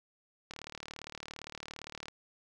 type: click train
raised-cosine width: 0.2 ms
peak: -25 dBFS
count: 60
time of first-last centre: 0.51-2.083 s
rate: 37.5 Hz
effects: none